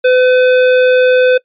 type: tone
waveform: square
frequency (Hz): 506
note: B4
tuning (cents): +42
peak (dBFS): -7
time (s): 0.04-1.38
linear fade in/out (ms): 10
effects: noise-tail reverb RT60 0.1 s tail -22 dB re dry + resampled to 8000 Hz